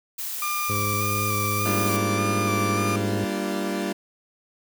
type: noise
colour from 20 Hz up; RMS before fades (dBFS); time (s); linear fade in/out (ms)
blue; -31; 0.18-1.97; 10
type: tone with vibrato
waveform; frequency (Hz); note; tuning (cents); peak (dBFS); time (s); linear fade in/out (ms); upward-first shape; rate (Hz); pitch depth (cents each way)
30% pulse; 1187; D6; +18; -23; 0.42-2.96; 2; square; 1.7; 19
type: harmonic tone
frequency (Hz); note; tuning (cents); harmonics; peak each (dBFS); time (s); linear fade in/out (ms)
103.9; G#2; +1; 1 / 2 / 3 / 4 / 5; -27 / -34 / -37 / -35 / -37; 0.69-3.25; 10
type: chord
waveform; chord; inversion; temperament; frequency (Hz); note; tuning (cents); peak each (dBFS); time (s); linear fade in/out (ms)
30% pulse; G minor seventh; none; equal with one note detuned; 196 / 233.1 / 293.7 / 343.4; G3 / Bb3 / D4 / F4; 0 / 0 / 0 / -29; -26 / -31 / -29 / -28; 1.65-3.93; 10
effects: none